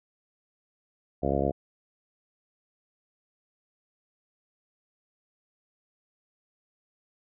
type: harmonic tone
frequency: 69.3 Hz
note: C#2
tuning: in tune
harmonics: 1 / 2 / 3 / 4 / 5 / 6 / 7 / 8 / 9 / 10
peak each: -33 / -33 / -33 / -33 / -33 / -33 / -33 / -33 / -33 / -33 dBFS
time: 1.22-1.52 s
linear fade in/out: 20 ms
effects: none